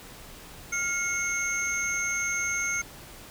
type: tone cluster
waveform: sine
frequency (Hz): 1399 / 2180 / 6350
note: F6 / C#7 / G8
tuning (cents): +3 / -29 / +21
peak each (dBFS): -31 / -28 / -29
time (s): 0.72-2.82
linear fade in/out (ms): 10
effects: tanh soft clip ceiling -21 dBFS + pink hiss -46 dBFS RMS until 3.3 s